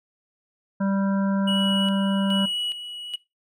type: harmonic tone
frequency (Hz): 196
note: G3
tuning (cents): 0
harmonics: 1 / 3 / 5 / 7 / 8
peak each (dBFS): -21 / -31 / -35 / -38 / -39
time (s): 0.8-2.46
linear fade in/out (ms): 10
type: tone with tremolo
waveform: triangle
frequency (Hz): 2926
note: F#7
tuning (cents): -20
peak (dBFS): -23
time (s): 1.47-3.16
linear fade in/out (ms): 10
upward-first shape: square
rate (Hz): 1.2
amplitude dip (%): 65
effects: noise-tail reverb RT60 0.2 s tail -18 dB re dry